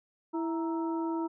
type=harmonic tone with a mistuned harmonic; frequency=329.6 Hz; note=E4; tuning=in tune; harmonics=1 / 2 / 3 / 4; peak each=-30 / -44 / -37 / -46 dBFS; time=0.33-1.28 s; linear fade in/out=20 ms; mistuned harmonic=3; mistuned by=-96 cents; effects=none